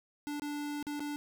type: tone with dropouts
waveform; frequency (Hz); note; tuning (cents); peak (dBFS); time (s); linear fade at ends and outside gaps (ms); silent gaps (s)
square; 292.7; D4; -6; -36; 0.27-1.16; 0; 0.397-0.42 / 0.827-0.868 / 0.995-1.004
effects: none